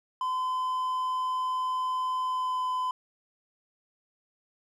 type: tone with pitch glide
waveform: triangle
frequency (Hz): 1021 to 1013.9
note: C6 to B5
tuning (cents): -43 to +45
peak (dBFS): -25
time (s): 0.21-2.91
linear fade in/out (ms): 2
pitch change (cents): -12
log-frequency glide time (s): 2.23-2.66
effects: none